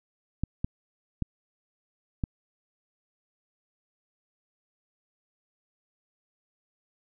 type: clicks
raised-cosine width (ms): 5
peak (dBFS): -15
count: 4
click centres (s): 0.436 / 0.645 / 1.223 / 2.238
effects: none